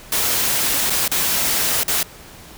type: noise with dropouts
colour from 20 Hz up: white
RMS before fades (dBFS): -19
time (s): 0.12-2.03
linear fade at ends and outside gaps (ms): 2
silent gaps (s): 0.899-0.903 / 1.079-1.115 / 1.834-1.88
effects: pink hiss -41 dBFS RMS until 2.57 s